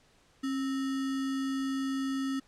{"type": "tone with sample-and-hold", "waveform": "sine", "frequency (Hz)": 269.4, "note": "C#4", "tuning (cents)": -49, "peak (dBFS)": -29, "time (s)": [0.43, 2.4], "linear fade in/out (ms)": 10, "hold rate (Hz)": 1575, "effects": ["pink hiss -64 dBFS RMS until 2.47 s", "low-pass 8000 Hz 12 dB/octave"]}